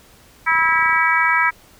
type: harmonic tone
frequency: 325.2 Hz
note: E4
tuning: 23 cents flat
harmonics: 3 / 4 / 5 / 6 / 7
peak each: -20 / -20 / -20 / -20 / -20 dBFS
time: 0.46-1.51 s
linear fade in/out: 20 ms
type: click train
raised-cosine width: 2 ms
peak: -28 dBFS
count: 14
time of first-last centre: 0.52-0.962 s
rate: 29.4 Hz
effects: pink hiss -49 dBFS RMS until 1.79 s